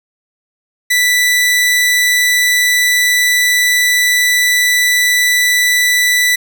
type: tone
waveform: sawtooth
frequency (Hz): 1975.5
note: B6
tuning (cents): 0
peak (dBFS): -6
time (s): 0.9-6.36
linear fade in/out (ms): 10
effects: none